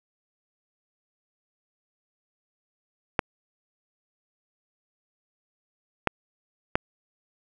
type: clicks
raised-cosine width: 0.5 ms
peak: -5 dBFS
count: 3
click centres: 3.192 / 6.073 / 6.755 s
effects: none